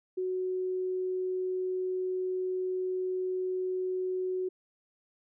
sine tone, 370 Hz, F#4, in tune, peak -29 dBFS, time 0.17-4.49 s, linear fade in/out 10 ms, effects none

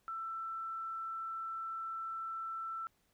sine tone, 1333 Hz, E6, 19 cents sharp, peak -38 dBFS, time 0.08-2.87 s, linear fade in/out 0 ms, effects pink hiss -75 dBFS RMS until 3.13 s

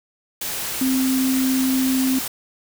sine tone in noise, 261.6 Hz, C4, in tune, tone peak -17 dBFS, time 0.81-2.19 s, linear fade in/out 5 ms, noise white, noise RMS -27 dBFS, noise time 0.41-2.28 s, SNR +7 dB, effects none

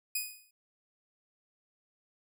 5% pulse tone with exponential decay, 2489 Hz, D#7, in tune, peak -19 dBFS, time 0.15-0.51 s, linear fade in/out 5 ms, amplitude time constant 78 ms, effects none

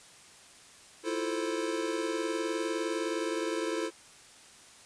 square chord, F major seventh, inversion third, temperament equal, 329.6 / 349.2 / 440 / 523.3 Hz, E4 / F4 / A4 / C5, 0 / 0 / 0 / 0 cents, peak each -35 / -38 / -36 / -39 dBFS, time 1.03-3.91 s, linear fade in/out 50 ms, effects white hiss -54 dBFS RMS until 4.85 s + resampled to 22050 Hz

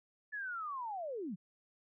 sine linear sweep, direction down, 1742 to 157.1 Hz, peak -38 dBFS, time 0.32-1.36 s, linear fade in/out 20 ms, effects none

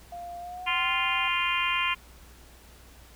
sine tone with pitch glide, 698.5 to 775 Hz, F5 to G5, 0 to -20 cents, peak -36 dBFS, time 0.12-1.28 s, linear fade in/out 5 ms, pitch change +180 cents, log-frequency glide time 0.4-0.92 s
harmonic tone, 348.7 Hz, F4, 3 cents flat, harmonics 3 / 4 / 5 / 6 / 7 / 8 / 9, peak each -29 / -36 / -37 / -32 / -30 / -31 / -35 dBFS, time 0.66-1.95 s, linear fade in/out 20 ms
effects added 60 Hz sine -52 dBFS peak until 3.15 s + pink hiss -54 dBFS RMS until 3.15 s

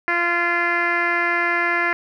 10% pulse tone with low-pass filter, 345.4 Hz, F4, 19 cents flat, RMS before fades -20 dBFS, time 0.08-1.93 s, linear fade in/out 0 ms, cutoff 2000 Hz, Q 3.9, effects none

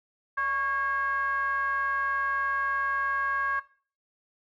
triangle ring-modulated tone, 261.6 Hz, C4, in tune, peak -20 dBFS, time 0.37-3.6 s, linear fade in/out 10 ms, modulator 1370 Hz, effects noise-tail reverb RT60 0.4 s tail -17 dB re dry

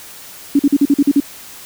sine tone bursts, 283.3 Hz, C#4, 38 cents sharp, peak -7 dBFS, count 8, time 0.55-1.202 s, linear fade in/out 5 ms, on 43 ms, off 44 ms, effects white hiss -36 dBFS RMS until 1.65 s

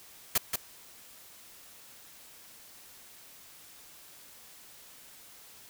white noise with echo, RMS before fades -25 dBFS, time 0.35-0.38 s, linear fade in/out 5 ms, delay 180 ms, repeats 1, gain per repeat -5 dB, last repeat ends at 0.56 s, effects white hiss -53 dBFS RMS until 5.69 s

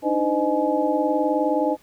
sine tone cluster, 295.9 / 315.2 / 511 / 614 / 845 Hz, D4 / D#4 / C5 / D#5 / G#5, +13 / +23 / -41 / -23 / +30 cents, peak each -25 dBFS, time 0.02-1.77 s, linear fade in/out 50 ms, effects pink hiss -56 dBFS RMS until 1.82 s

